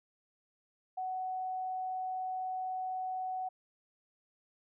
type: tone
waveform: sine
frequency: 746 Hz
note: F#5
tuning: 14 cents sharp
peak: -34 dBFS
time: 0.97-3.49 s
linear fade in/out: 10 ms
effects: none